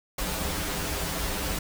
pink noise with comb filter, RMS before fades -30 dBFS, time 0.18-1.59 s, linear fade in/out 5 ms, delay 8.5 ms, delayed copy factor -0.95, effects none

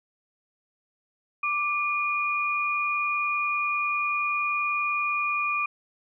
sine tone pair together, 1174.7 / 2435 Hz, D6 / D#7, 0 / -38 cents, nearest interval octave + minor second, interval 1262 cents, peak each -27 / -26 dBFS, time 1.43-5.66 s, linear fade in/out 5 ms, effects none

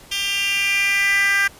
10% pulse tone with high-pass filter sweep, 397.6 Hz, G4, 25 cents sharp, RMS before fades -19 dBFS, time 0.11-1.48 s, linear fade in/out 10 ms, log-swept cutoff 3300 to 1700 Hz, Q 4.8, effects pink hiss -45 dBFS RMS until 1.59 s + resampled to 32000 Hz

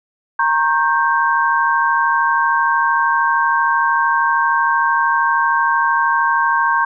sine chord, G diminished, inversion first, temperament equal with one note detuned, 932.3 / 1085.3 / 1568 Hz, Bb5 / Db6 / G6, 0 / -37 / 0 cents, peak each -17 dBFS, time 0.39-6.85 s, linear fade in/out 5 ms, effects none

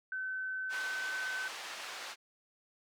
sine tone, 1525 Hz, G6, 48 cents flat, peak -35 dBFS, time 0.12-1.48 s, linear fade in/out 2 ms
pink band-pass noise, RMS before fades -44 dBFS, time 0.69-2.16 s, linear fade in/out 50 ms, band 900 to 5800 Hz, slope 12 dB/octave
effects none

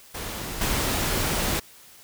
pink noise with level steps, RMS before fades -33 / -25 dBFS, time 0.14-1.6 s, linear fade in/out 10 ms, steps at 0.61 s, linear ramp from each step 2 ms, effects white hiss -50 dBFS RMS until 2.03 s

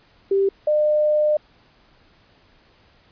sine tone pair in turn, 392 / 603.7 Hz, G4 / D5, 0 / +48 cents, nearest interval perfect fifth, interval 748 cents, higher second, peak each -15 dBFS, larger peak neither, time 0.31-0.49 / 0.67-1.37 s, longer second, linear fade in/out 5 ms, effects pink hiss -56 dBFS RMS until 3.11 s + resampled to 11025 Hz

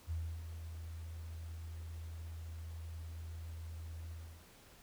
sine tone with ADSR envelope, 81.8 Hz, E2, 13 cents flat, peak -35 dBFS, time 0.07-4.48 s, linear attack 37 ms, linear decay 300 ms, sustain -8 dB, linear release 360 ms, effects pink hiss -61 dBFS RMS until 4.82 s

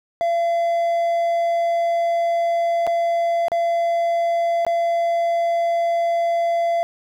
triangle tone with dropouts, 680 Hz, F5, 46 cents flat, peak -15 dBFS, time 0.21-6.83 s, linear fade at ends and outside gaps 0 ms, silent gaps 2.867-2.874 / 3.483-3.518 / 4.65-4.666 s, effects none

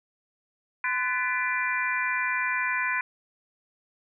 sine tone cluster, 1019 / 1493 / 1741 / 1995 / 2384 Hz, C6 / F#6 / A6 / B6 / D7, -46 / +15 / -19 / +17 / +25 cents, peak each -31 dBFS, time 0.84-3.01 s, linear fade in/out 2 ms, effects none

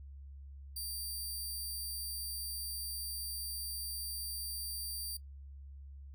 10% pulse tone, 4695 Hz, D8, 1 cent flat, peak -32 dBFS, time 0.76-5.17 s, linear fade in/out 5 ms, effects noise-tail reverb RT60 0.1 s tail -18 dB re dry + added 69 Hz sine -47 dBFS peak until 6.14 s

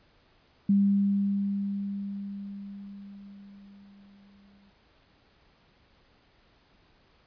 sine tone with exponential decay, 199.4 Hz, G3, 30 cents sharp, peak -18 dBFS, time 0.69-4.7 s, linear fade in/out 5 ms, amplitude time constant 870 ms, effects pink hiss -63 dBFS RMS until 7.26 s + resampled to 11025 Hz

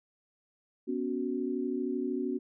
sine chord, B suspended second, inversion none, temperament equal with one note detuned, 246.9 / 279.8 / 370 Hz, B3 / C#4 / F#4, 0 / +16 / 0 cents, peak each -34 dBFS, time 0.87-2.39 s, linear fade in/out 20 ms, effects none

